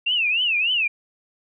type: tone with vibrato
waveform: sine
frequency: 2696 Hz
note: E7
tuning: 38 cents sharp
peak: -18 dBFS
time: 0.06-0.88 s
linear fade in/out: 10 ms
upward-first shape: triangle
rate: 3.4 Hz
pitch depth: 230 cents each way
effects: none